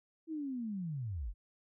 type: linear sweep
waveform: sine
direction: down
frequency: 329.6 to 37.28 Hz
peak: -36 dBFS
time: 0.27-1.34 s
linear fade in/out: 50 ms
effects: none